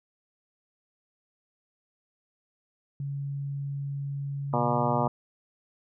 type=tone; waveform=sine; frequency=140.2 Hz; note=C#3; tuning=20 cents sharp; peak=-30 dBFS; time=3-5.08 s; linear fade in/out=2 ms
type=harmonic tone; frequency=120.1 Hz; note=B2; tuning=48 cents flat; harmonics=1 / 2 / 3 / 4 / 5 / 6 / 7 / 8 / 9 / 10; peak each=-35 / -31 / -36 / -34 / -31 / -32 / -32 / -31 / -36 / -35 dBFS; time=4.53-5.08 s; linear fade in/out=5 ms
effects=none